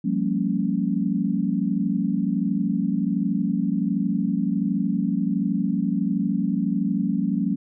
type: chord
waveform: sine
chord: G half-diminished seventh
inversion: third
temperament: equal with one note detuned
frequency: 174.61 / 196 / 228.3 / 277.2 Hz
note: F3 / G3 / Bb3 / Db4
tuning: 0 / 0 / -36 / 0 cents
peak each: -27 / -24 / -26 / -27 dBFS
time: 0.04-7.56 s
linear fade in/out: 10 ms
effects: none

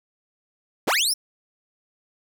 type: linear sweep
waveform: 25% pulse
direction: up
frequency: 99.5 to 5620 Hz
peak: -15 dBFS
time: 0.87-1.14 s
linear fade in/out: 10 ms
effects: none

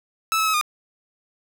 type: tone with pitch steps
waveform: sawtooth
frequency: 1309 / 1296 / 1284 / 1219 Hz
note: E6 / E6 / E6 / D#6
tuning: -13 / -30 / -46 / -36 cents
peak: -15 dBFS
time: 0.32-0.612 s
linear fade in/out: 0 ms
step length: 73 ms
effects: none

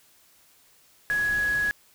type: tone in noise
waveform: sine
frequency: 1675 Hz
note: G#6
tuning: 14 cents sharp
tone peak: -22 dBFS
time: 1.1-1.71 s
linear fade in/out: 0 ms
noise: pink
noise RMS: -39 dBFS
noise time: 1.1-1.71 s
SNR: +14 dB
effects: white hiss -59 dBFS RMS until 1.94 s

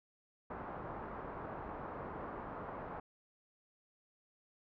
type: low-pass noise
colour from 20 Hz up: white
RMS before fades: -45 dBFS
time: 0.5-3 s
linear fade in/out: 5 ms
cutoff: 1200 Hz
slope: 24 dB/octave
effects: none

